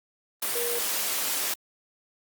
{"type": "tone in noise", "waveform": "sine", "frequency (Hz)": 476, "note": "A#4", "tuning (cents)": 36, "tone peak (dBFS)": -29, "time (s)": [0.55, 0.79], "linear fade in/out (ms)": 5, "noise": "white", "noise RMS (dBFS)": -28, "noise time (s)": [0.42, 1.54], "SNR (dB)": -4, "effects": ["high-pass 300 Hz 12 dB/octave", "Opus 32 kbps"]}